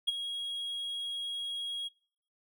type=tone with ADSR envelope; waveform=triangle; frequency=3297 Hz; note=G#7; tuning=13 cents flat; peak=-22 dBFS; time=0.07-1.89 s; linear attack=16 ms; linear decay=22 ms; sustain=-11 dB; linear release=22 ms; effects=noise-tail reverb RT60 0.6 s tail -26 dB re dry